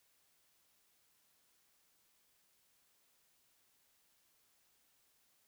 silence, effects white hiss -74 dBFS RMS until 5.47 s

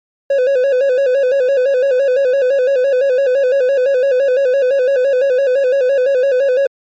triangle tone with vibrato, 528 Hz, C5, 16 cents sharp, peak -8 dBFS, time 0.3-6.67 s, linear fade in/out 5 ms, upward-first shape square, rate 5.9 Hz, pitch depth 82 cents each way, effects MP3 32 kbps

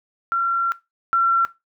sine tone pair in turn, 1367 / 1359.1 Hz, F6 / F6, -37 / -48 cents, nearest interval unison, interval 11 cents, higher first, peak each -17 / -14 dBFS, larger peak second, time 0.32-0.72 / 1.13-1.45 s, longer first, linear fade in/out 0 ms, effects noise-tail reverb RT60 0.2 s tail -17 dB re dry

